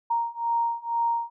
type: beating tone pair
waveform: sine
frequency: 931 / 933.1 Hz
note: A#5 / A#5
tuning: -2 / +1 cents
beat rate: 2.1 Hz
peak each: -27 / -26 dBFS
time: 0.1-1.3 s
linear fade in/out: 10 ms
effects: none